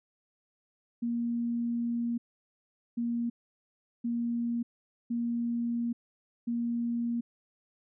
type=tone bursts at uneven times; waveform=sine; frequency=235.8 Hz; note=A#3; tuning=20 cents sharp; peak=-28 dBFS; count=5; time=1.02-2.18 / 2.97-3.3 / 4.04-4.63 / 5.1-5.93 / 6.47-7.21 s; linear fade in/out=10 ms; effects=none